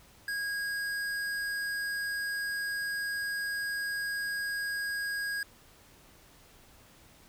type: tone with hard clipping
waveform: sine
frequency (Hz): 1640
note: G#6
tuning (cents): -22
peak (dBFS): -33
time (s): 0.28-5.43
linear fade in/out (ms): 2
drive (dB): 14
effects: pink hiss -58 dBFS RMS until 7.28 s